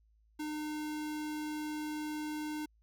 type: tone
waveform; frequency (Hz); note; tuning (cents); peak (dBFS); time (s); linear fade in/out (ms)
square; 303.7; D#4; -42; -37; 0.39-2.66; 10
effects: added 54 Hz sine -65 dBFS peak until 2.82 s